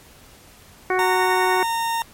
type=harmonic tone; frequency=370 Hz; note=F#4; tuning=in tune; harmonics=1 / 2 / 3 / 4 / 5 / 6; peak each=-21 / -24 / -26 / -27 / -28 / -29 dBFS; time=0.9-1.63 s; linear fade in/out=2 ms
type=tone; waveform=40% pulse; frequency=920 Hz; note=A#5; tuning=23 cents flat; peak=-20 dBFS; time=0.99-2.02 s; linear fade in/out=0 ms
effects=pink hiss -48 dBFS RMS until 2.13 s + MP3 64 kbps